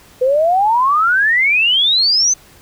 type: exponential sweep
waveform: sine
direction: up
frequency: 493.9 to 6272 Hz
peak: -10 dBFS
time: 0.21-2.34 s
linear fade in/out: 10 ms
effects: pink hiss -45 dBFS RMS until 2.61 s